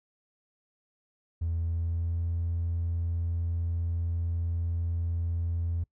triangle tone with pitch glide, 83.2 to 84.65 Hz, E2 to E2, +17 to +46 cents, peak -24 dBFS, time 1.41-5.84 s, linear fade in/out 10 ms, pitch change +29 cents, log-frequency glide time 1.6-2.23 s, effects noise-tail reverb RT60 0.1 s tail -26 dB re dry + tanh soft clip ceiling -23 dBFS

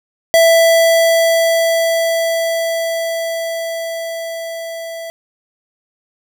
square tone with level ramp, 662 Hz, E5, 7 cents sharp, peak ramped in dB -7 to -26 dBFS, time 0.34-5.1 s, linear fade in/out 0 ms, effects none

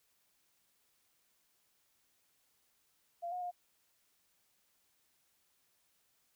sine tone with pitch steps, 689 / 722 / 711 Hz, F5 / F#5 / F5, -24 / -43 / +31 cents, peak -37 dBFS, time 3.22-3.514 s, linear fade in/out 20 ms, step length 98 ms, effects white hiss -75 dBFS RMS until 6.35 s

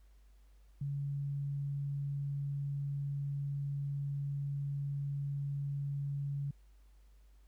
sine tone, 141.1 Hz, C#3, 31 cents sharp, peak -34 dBFS, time 0.81-6.51 s, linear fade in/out 5 ms, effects added 50 Hz sine -58 dBFS peak until 7.47 s + pink hiss -75 dBFS RMS until 7.47 s

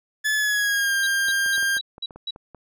40% pulse tone with pitch glide, 1723 to 1598.4 Hz, A6 to G6, -37 to +33 cents, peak -19 dBFS, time 0.24-1.79 s, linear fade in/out 20 ms, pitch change -130 cents, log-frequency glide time 0.35-0.94 s
sine tone bursts, 3900 Hz, B7, 23 cents flat, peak -26 dBFS, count 6, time 1.03-2.308 s, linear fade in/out 5 ms, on 38 ms, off 210 ms
clicks, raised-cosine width 1 ms, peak -28 dBFS, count 10, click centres 1.285 / 1.462 / 1.58 / 1.628 / 1.768 / 1.981 / 2.108 / 2.16 / 2.361 / 2.547 s
effects none

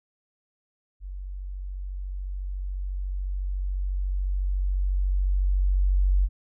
sine tone with level ramp, 47 Hz, F#1, 28 cents sharp, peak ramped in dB -33 to -17 dBFS, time 1-6.29 s, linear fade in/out 50 ms, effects none

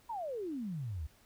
sine exponential sweep, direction down, 972 to 68.6 Hz, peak -36 dBFS, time 0.09-1.07 s, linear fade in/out 10 ms, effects pink hiss -65 dBFS RMS until 1.25 s

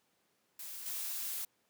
blue noise with level steps, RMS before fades -45 / -39 dBFS, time 0.59-1.45 s, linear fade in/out 5 ms, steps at 0.86 s, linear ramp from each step 2 ms, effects pink hiss -75 dBFS RMS until 1.69 s + high-pass 200 Hz 12 dB/octave

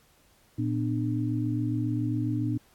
sine tone cluster, 116.4 / 252.3 / 299.6 Hz, A#2 / B3 / D4, -2 / +37 / +35 cents, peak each -28 / -32 / -30 dBFS, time 0.58-2.58 s, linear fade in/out 10 ms, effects pink hiss -62 dBFS RMS until 2.74 s + AAC 64 kbps

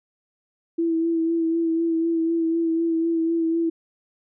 sine tone with vibrato, 330 Hz, E4, 2 cents sharp, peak -19 dBFS, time 0.78-3.7 s, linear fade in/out 10 ms, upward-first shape sine, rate 4 Hz, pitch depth 25 cents each way, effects none

